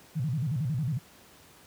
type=tone with vibrato; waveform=sine; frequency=138.59 Hz; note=C#3; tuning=in tune; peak=-26 dBFS; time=0.15-0.99 s; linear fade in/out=20 ms; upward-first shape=square; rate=11 Hz; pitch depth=230 cents each way; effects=pink hiss -55 dBFS RMS until 1.66 s + high-pass 80 Hz 12 dB/octave